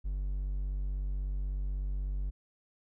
triangle tone, 48.15 Hz, G1, 30 cents flat, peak -29 dBFS, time 0.04-2.31 s, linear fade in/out 20 ms, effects none

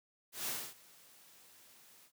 white noise with ADSR envelope, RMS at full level -37 dBFS, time 0.32-2.12 s, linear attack 150 ms, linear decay 270 ms, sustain -24 dB, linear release 79 ms, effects high-pass 100 Hz 12 dB/octave

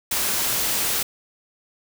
white noise, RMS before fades -23 dBFS, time 0.11-1.03 s, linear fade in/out 5 ms, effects none

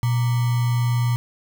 sine tone with sample-and-hold, 120.7 Hz, B2, 39 cents flat, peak -17 dBFS, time 0.03-1.16 s, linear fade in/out 0 ms, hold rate 1050 Hz, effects none

